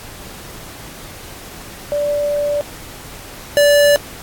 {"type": "tone pair in turn", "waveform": ["sine", "square"], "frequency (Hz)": [583, 580.1], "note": ["D5", "D5"], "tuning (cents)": [-13, -21], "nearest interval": "unison", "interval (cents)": 8, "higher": "first", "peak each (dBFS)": [-15, -9], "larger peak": "second", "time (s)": [[1.92, 2.61], [3.57, 3.96]], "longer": "first", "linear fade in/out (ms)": 0, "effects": ["pink hiss -35 dBFS RMS until 4.22 s", "AAC 64 kbps"]}